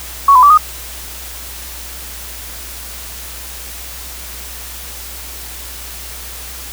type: tone with pitch steps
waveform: sine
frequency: 1114 / 1007 / 1157 / 1237 Hz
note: C#6 / B5 / D6 / D#6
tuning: +8 / +33 / -26 / -10 cents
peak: -3 dBFS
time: 0.28-0.576 s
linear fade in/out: 5 ms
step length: 74 ms
effects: added 60 Hz sine -33 dBFS peak until 6.72 s + white hiss -30 dBFS RMS until 6.72 s